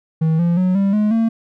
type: tone with pitch steps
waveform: triangle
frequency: 160 / 171.48 / 183.79 / 196.98 / 211.1 / 226.3 Hz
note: D#3 / F3 / F#3 / G3 / G#3 / A3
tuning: +49 / -31 / -11 / +9 / +29 / +49 cents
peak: -11 dBFS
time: 0.21-1.29 s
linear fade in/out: 10 ms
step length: 180 ms
effects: none